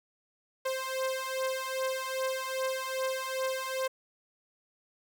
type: beating tone pair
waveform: sawtooth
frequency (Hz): 523.3 / 525.8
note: C5 / C5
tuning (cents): 0 / +8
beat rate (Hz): 2.5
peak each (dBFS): -30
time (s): 0.65-3.88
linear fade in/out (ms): 10
effects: none